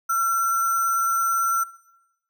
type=tone with sample-and-hold; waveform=sine; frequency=1359 Hz; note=F6; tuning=48 cents flat; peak=-19 dBFS; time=0.09-1.64 s; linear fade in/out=10 ms; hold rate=7350 Hz; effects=noise-tail reverb RT60 0.9 s tail -19 dB re dry